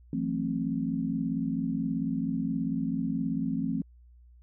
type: chord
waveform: sine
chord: F# half-diminished seventh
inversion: third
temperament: just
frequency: 166.5 / 185 / 222 / 266.4 Hz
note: E3 / F#3 / A3 / C4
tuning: +18 / 0 / +16 / +31 cents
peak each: -33 / -37 / -32 / -31 dBFS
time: 0.13-3.82 s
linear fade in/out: 2 ms
effects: added 60 Hz sine -52 dBFS peak until 4.42 s